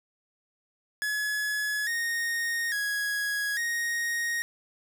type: tone with pitch steps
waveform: 45% pulse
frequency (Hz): 1696 / 1856 / 1663 / 1869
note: G#6 / A#6 / G#6 / A#6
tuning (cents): +36 / -8 / +2 / +4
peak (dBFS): -27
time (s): 1.02-4.42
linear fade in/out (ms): 0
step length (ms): 850
effects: 9-bit